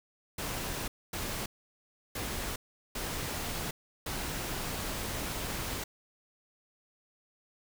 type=noise bursts at uneven times; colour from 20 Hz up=pink; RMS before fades=-36 dBFS; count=5; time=0.38-0.88 / 1.13-1.46 / 2.15-2.56 / 2.95-3.71 / 4.06-5.84 s; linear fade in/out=5 ms; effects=none